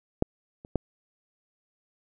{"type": "clicks", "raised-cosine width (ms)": 2, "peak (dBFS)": [-8, -30, -11], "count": 3, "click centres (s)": [0.224, 0.649, 0.757], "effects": []}